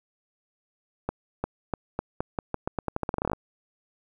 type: accelerating click train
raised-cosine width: 1 ms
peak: -13 dBFS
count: 21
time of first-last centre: 1.09-3.333 s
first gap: 350 ms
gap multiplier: 0.85
effects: 9-bit